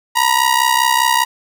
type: ring-modulated tone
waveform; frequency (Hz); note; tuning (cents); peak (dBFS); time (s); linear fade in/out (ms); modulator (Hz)
sawtooth; 952; A#5; +36; -5; 0.15-1.25; 20; 32.5
effects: none